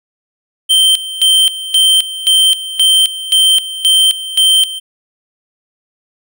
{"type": "tone with tremolo", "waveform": "square", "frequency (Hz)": 3121, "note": "G7", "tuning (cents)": -8, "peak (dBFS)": -7, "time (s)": [0.69, 4.8], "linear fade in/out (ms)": 20, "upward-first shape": "square", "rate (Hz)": 1.9, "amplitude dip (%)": 80, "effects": []}